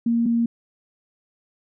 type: tone pair in turn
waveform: sine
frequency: 233.1 / 233.1 Hz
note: A#3 / A#3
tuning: 0 / 0 cents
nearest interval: unison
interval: 0 cents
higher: neither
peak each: -17 dBFS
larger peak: neither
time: 0.06-0.26 / 0.26-0.46 s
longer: neither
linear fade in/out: 5 ms
effects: none